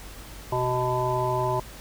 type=harmonic tone; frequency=125.6 Hz; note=B2; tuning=30 cents sharp; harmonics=1 / 3 / 5 / 7 / 8; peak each=-29 / -29 / -29 / -29 / -29 dBFS; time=0.52-1.6 s; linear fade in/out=5 ms; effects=added 50 Hz sine -44 dBFS peak until 1.8 s + pink hiss -44 dBFS RMS until 1.8 s